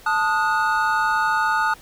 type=chord; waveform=triangle; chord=D# diminished; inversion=second; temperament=equal with one note detuned; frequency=880 / 1244.5 / 1455.4 Hz; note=A5 / D#6 / F#6; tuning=0 / 0 / -29 cents; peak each=-20 / -21 / -20 dBFS; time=0.06-1.74 s; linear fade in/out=5 ms; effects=pink hiss -47 dBFS RMS until 1.81 s